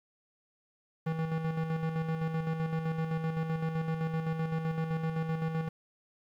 square tone with tremolo, 161.2 Hz, E3, 38 cents flat, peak -29 dBFS, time 1.06-5.69 s, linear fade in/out 10 ms, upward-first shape square, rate 7.8 Hz, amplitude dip 45%, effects low-pass 2000 Hz 12 dB/octave + 10-bit

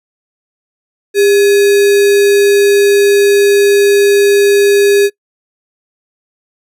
sine tone with sample-and-hold, 403.2 Hz, G4, 49 cents sharp, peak -5 dBFS, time 1.14-5.1 s, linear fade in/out 50 ms, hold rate 2100 Hz, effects noise-tail reverb RT60 0.1 s tail -23 dB re dry + resampled to 32000 Hz

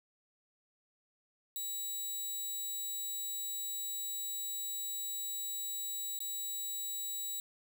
5% pulse tone with dropouts, 3900 Hz, B7, 23 cents flat, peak -29 dBFS, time 1.56-7.4 s, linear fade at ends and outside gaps 1 ms, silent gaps 6.19-6.204 s, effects none

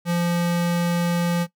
square tone, 172.8 Hz, F3, 18 cents flat, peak -20 dBFS, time 0.05-1.47 s, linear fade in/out 50 ms, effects noise-tail reverb RT60 0.1 s tail -17 dB re dry

